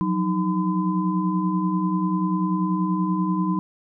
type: tone cluster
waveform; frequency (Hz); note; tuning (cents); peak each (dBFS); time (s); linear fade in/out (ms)
sine; 174 / 184.3 / 311 / 1016; F3 / F#3 / D#4 / B5; -6 / -7 / -1 / +49; -30 / -22 / -26 / -28; 0.01-3.59; 0
effects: none